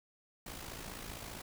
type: noise with amplitude modulation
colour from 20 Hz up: pink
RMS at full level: -43 dBFS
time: 0.46-1.42 s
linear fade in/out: 5 ms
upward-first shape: sine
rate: 55.1 Hz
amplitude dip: 60%
effects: none